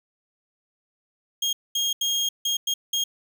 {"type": "tone bursts at uneven times", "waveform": "30% pulse", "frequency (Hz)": 3246, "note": "G#7", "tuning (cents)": -40, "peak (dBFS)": -19, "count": 6, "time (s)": [[1.42, 1.53], [1.75, 1.93], [2.01, 2.29], [2.45, 2.57], [2.67, 2.74], [2.93, 3.04]], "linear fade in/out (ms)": 5, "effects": []}